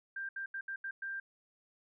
sine tone bursts at uneven times, 1584 Hz, G6, 18 cents sharp, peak -37 dBFS, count 6, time 0.16-0.29 / 0.36-0.46 / 0.54-0.61 / 0.68-0.76 / 0.84-0.91 / 1.02-1.2 s, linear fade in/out 5 ms, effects none

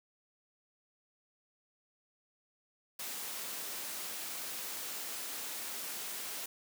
white high-pass noise, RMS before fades -41 dBFS, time 2.99-6.46 s, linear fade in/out 5 ms, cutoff 210 Hz, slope 12 dB/octave, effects none

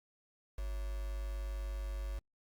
sine tone with quantisation, 50.2 Hz, G1, 42 cents sharp, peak -36 dBFS, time 0.58-2.19 s, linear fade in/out 5 ms, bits 8, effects Opus 48 kbps

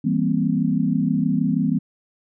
sine chord, C dominant seventh, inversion first, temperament just, 163.52 / 196.22 / 235.5 / 261.6 Hz, E3 / G3 / Bb3 / C4, -14 / +2 / +18 / 0 cents, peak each -23 dBFS, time 0.04-1.79 s, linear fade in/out 10 ms, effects none

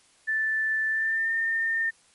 sine tone with pitch glide, 1760 to 1813.7 Hz, A6 to A#6, 0 to -48 cents, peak -23 dBFS, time 0.27-1.91 s, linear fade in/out 20 ms, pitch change +52 cents, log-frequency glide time 0.89-1.32 s, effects white hiss -60 dBFS RMS until 2.14 s + MP3 48 kbps

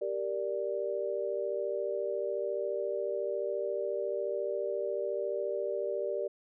sine chord, G minor, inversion none, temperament equal, 392 / 466.2 / 587.3 Hz, G4 / Bb4 / D5, 0 / 0 / 0 cents, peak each -35 / -36 / -34 dBFS, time 0.01-6.28 s, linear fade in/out 10 ms, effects none

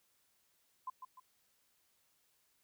sine tone with echo, 1025 Hz, C6, 36 cents flat, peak -38 dBFS, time 0.87-0.9 s, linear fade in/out 5 ms, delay 150 ms, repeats 2, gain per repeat -7 dB, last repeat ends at 1.2 s, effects white hiss -75 dBFS RMS until 2.63 s

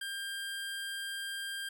25% pulse tone, 1595 Hz, G6, 30 cents sharp, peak -33 dBFS, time 0.01-1.69 s, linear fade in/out 5 ms, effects none

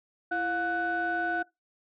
sine tone cluster, 335.6 / 714 / 1491 Hz, E4 / F5 / F#6, +31 / +38 / +13 cents, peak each -33 / -30 / -28 dBFS, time 0.31-1.43 s, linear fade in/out 10 ms, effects noise-tail reverb RT60 0.2 s tail -23 dB re dry + tanh soft clip ceiling -21 dBFS

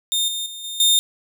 sawtooth tone with level steps, 3640 Hz, A#7, 42 cents flat, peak -15 / -21 / -29 / -25 / -10 dBFS, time 0.12-0.99 s, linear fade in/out 0 ms, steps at 0.28 / 0.46 / 0.64 / 0.8 s, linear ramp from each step 2 ms, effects none

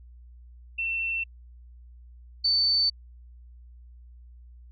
sine tone pair in turn, 2694 / 4531 Hz, E7 / C#8, +37 / +37 cents, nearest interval major sixth, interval 900 cents, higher second, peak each -26 / -20 dBFS, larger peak second, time 0.78-1.24 / 2.44-2.9 s, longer neither, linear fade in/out 10 ms, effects added 60 Hz sine -46 dBFS peak until 4.71 s + AAC 64 kbps

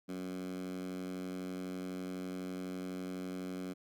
10% pulse tone with high-pass filter, 92 Hz, F#2, 9 cents flat, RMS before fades -41 dBFS, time 0.08-3.74 s, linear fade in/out 20 ms, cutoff 220 Hz, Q 8.4, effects none

